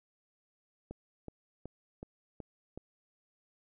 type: click train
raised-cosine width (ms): 2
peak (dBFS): -29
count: 6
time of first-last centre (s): 0.91-2.776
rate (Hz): 2.68
effects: none